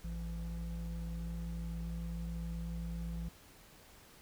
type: tone pair together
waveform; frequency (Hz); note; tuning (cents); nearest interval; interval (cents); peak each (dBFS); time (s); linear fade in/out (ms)
triangle; 56.4 / 169; A1 / E3; +44 / +43; octave + perfect fifth; 1899; -37 / -39; 0.04-3.29; 5
effects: tanh soft clip ceiling -29 dBFS + pink hiss -59 dBFS RMS until 4.21 s